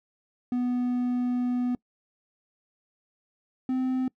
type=tone pair in turn; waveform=triangle; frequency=246.9 / 257.8 Hz; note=B3 / C4; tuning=0 / -26 cents; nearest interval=minor second; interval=74 cents; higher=second; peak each=-22 dBFS; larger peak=neither; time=0.52-1.75 / 3.69-4.08 s; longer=first; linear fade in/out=2 ms; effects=noise-tail reverb RT60 0.1 s tail -24 dB re dry